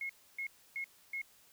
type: tone bursts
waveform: sine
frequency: 2166 Hz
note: C#7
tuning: 41 cents flat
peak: -36 dBFS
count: 4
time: 0.01-1.216 s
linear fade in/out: 2 ms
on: 84 ms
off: 290 ms
effects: white hiss -64 dBFS RMS until 1.52 s